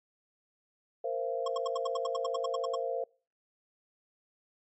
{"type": "chord", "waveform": "sine", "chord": "Bb suspended second", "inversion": "none", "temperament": "equal with one note detuned", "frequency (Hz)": [466.2, 523.3, 682.1], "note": ["Bb4", "C5", "F5"], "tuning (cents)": [0, 0, -41], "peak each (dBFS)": [-35, -34, -36], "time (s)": [1.04, 3.04], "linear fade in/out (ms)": 5}
{"type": "tone bursts", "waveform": "square", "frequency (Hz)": 1082, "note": "C#6", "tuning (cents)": -42, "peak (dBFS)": -33, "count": 14, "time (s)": [1.46, 2.754], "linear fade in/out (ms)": 5, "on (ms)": 20, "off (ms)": 78}
{"effects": ["noise-tail reverb RT60 0.4 s tail -26 dB re dry", "MP3 32 kbps"]}